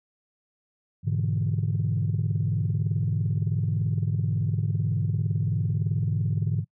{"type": "chord", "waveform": "sine", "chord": "E dominant seventh", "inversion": "first", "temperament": "equal", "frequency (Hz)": [103.83, 123.47, 146.83, 164.81], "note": ["G#2", "B2", "D3", "E3"], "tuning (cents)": [0, 0, 0, 0], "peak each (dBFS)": [-25, -30, -27, -30], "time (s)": [1.03, 6.65], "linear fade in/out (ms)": 50, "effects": ["noise-tail reverb RT60 0.1 s tail -26 dB re dry", "tanh soft clip ceiling -16 dBFS"]}